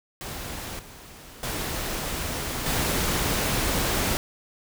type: noise with level steps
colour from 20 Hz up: pink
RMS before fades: -35 / -45 / -30 / -25 dBFS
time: 0.21-4.17 s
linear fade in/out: 0 ms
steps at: 0.79 / 1.43 / 2.66 s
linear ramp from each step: 2 ms
effects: none